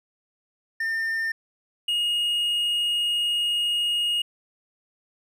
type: tone pair in turn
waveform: triangle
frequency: 1806 / 2867 Hz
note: A6 / F7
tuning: +45 / +45 cents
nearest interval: minor sixth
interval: 800 cents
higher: second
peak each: -22 / -20 dBFS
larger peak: second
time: 0.8-1.32 / 1.88-4.22 s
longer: second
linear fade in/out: 5 ms
effects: none